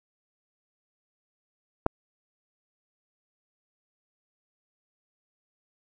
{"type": "clicks", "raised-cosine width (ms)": 1, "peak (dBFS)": [-21, -7], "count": 2, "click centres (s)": [1.861, 1.864], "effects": []}